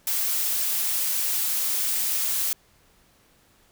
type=noise; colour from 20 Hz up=blue; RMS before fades=-25 dBFS; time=0.07-2.53 s; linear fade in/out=2 ms; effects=pink hiss -60 dBFS RMS until 3.71 s